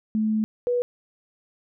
sine tone pair in turn, 216.8 / 488 Hz, A3 / B4, -25 / -21 cents, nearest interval octave + major second, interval 1404 cents, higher second, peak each -20 dBFS, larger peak neither, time 0.15-0.44 / 0.67-0.82 s, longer first, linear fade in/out 0 ms, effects none

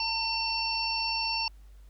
harmonic tone, 904 Hz, A5, 47 cents sharp, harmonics 1 / 3 / 5 / 6, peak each -33 / -33 / -33 / -33 dBFS, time 0-1.48 s, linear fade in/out 2 ms, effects added 50 Hz sine -48 dBFS peak until 1.89 s + pink hiss -67 dBFS RMS until 1.89 s

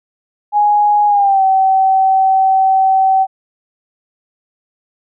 sine tone with pitch glide, 830.6 to 766.1 Hz, G#5 to G5, 0 to -40 cents, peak -8 dBFS, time 0.52-3.27 s, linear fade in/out 50 ms, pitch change -140 cents, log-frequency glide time 1.07-1.43 s, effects none

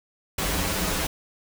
pink noise with comb filter, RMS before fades -26 dBFS, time 0.38-1.07 s, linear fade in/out 5 ms, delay 8.5 ms, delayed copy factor -0.95, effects none

